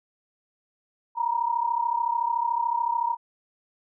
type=tone pair together; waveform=sine; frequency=930.3 / 964 Hz; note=A#5 / B5; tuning=-4 / -42 cents; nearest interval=minor second; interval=62 cents; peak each=-25 / -26 dBFS; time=1.15-3.17 s; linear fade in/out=50 ms; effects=none